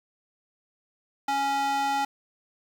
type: tone with high-pass filter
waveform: square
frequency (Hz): 277.2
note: C#4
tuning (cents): 0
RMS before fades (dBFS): -26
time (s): 1.28-2.05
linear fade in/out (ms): 5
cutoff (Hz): 680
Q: 3.6
effects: low-pass 7000 Hz 12 dB/octave + 8-bit